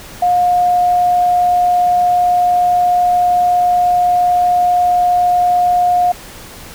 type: tone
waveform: sine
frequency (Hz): 714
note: F5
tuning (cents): +38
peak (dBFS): -9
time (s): 0.22-6.12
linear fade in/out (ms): 5
effects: pink hiss -34 dBFS RMS until 6.74 s